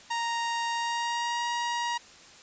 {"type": "tone with pitch glide", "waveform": "sawtooth", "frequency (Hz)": [932.3, 949.7], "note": ["A#5", "A#5"], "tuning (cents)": [0, 32], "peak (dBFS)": -24, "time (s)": [0.1, 1.98], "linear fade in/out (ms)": 10, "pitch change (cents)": 32, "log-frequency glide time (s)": [0.71, 1.46], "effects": ["white hiss -51 dBFS RMS until 2.42 s", "resampled to 16000 Hz"]}